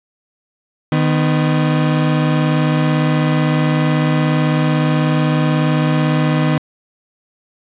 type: tone pair together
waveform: 35% pulse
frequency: 153.87 / 250 Hz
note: D#3 / B3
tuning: -19 / +21 cents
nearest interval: minor sixth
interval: 840 cents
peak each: -12 / -17 dBFS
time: 0.92-6.58 s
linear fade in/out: 2 ms
effects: resampled to 8000 Hz + 7-bit